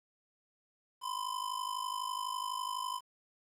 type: ring-modulated tone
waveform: square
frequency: 1018 Hz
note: C6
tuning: 48 cents flat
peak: -33 dBFS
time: 1.01-3.01 s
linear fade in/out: 50 ms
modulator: 26 Hz
effects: resampled to 32000 Hz + 11-bit